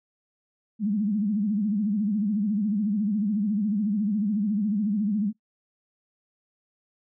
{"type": "tone with vibrato", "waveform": "sine", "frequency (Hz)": 207.7, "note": "G#3", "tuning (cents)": 0, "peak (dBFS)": -22, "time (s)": [0.79, 5.33], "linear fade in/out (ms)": 50, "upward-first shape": "sine", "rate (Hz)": 14, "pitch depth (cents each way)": 120, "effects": ["noise-tail reverb RT60 0.1 s tail -20 dB re dry"]}